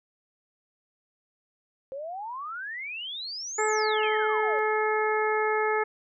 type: exponential two-way sweep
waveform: sine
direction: up then down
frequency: 521 to 7900 to 521 Hz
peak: -33 dBFS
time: 1.92-4.59 s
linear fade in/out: 0 ms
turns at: 3.66 s
type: harmonic tone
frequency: 430.5 Hz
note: A4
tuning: 38 cents flat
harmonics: 1 / 2 / 3 / 4 / 5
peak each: -26 / -29 / -31 / -32 / -33 dBFS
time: 3.58-5.84 s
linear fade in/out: 10 ms
type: tone with exponential decay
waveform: sine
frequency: 3136 Hz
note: G7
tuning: in tune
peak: -33 dBFS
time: 4.03-4.86 s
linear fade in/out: 2 ms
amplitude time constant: 180 ms
effects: none